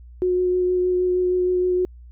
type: tone with vibrato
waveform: sine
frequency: 363.1 Hz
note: F#4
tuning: 33 cents flat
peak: -17 dBFS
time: 0.22-1.85 s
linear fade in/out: 0 ms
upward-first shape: sine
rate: 6.4 Hz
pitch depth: 11 cents each way
effects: added 60 Hz sine -40 dBFS peak until 2.11 s